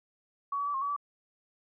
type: tone with pitch steps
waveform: sine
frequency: 1126 / 1139 / 1154 / 1072 / 1138 / 1154 Hz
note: C#6 / C#6 / D6 / C6 / C#6 / D6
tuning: +27 / +47 / -31 / +42 / +45 / -31 cents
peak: -29 dBFS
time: 0.52-0.964 s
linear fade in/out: 5 ms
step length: 74 ms
effects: none